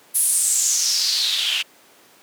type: noise with band-pass filter sweep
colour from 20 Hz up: white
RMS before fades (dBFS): -20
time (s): 0.14-1.63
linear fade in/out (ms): 20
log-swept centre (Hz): 11000 to 2800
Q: 5.1
effects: pink hiss -51 dBFS RMS until 2.22 s + high-pass 300 Hz 12 dB/octave